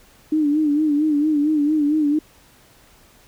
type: tone with vibrato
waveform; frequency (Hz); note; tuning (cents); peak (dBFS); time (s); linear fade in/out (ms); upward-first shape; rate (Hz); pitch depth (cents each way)
sine; 300; D4; +37; -15; 0.32-2.19; 5; sine; 4.4; 74
effects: pink hiss -52 dBFS RMS until 3.27 s